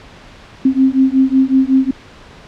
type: beating tone pair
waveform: sine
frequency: 261.9 / 267.3 Hz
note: C4 / C4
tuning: +2 / +37 cents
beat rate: 5.4 Hz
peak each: -12 dBFS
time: 0.65-1.91 s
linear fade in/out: 5 ms
effects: pink hiss -39 dBFS RMS until 2.47 s + low-pass 4000 Hz 12 dB/octave